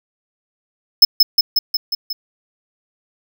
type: tone with echo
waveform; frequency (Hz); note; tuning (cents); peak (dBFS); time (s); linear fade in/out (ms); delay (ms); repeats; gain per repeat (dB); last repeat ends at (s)
square; 5190; E8; -28; -3; 1.02-1.05; 5; 180; 6; -3; 2.13
effects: none